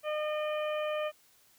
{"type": "harmonic tone", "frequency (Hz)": 608, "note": "D#5", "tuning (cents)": -40, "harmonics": [1, 2, 3, 4, 5], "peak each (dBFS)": [-31, -39, -45, -43, -46], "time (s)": [0.03, 1.12], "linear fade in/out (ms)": 50, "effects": ["white hiss -64 dBFS RMS until 1.58 s"]}